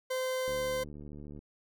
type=tone; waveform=40% pulse; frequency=516 Hz; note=C5; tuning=24 cents flat; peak=-30 dBFS; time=0.1-0.84 s; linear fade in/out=10 ms
type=click train; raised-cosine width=3 ms; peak=-34 dBFS; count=68; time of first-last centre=0.48-1.39 s; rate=73.6 Hz
effects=none